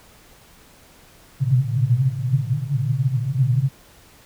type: band-pass noise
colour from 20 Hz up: pink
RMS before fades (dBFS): -20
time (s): 1.4-3.69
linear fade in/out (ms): 20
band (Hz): 120 to 140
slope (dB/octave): 96
effects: pink hiss -50 dBFS RMS until 4.25 s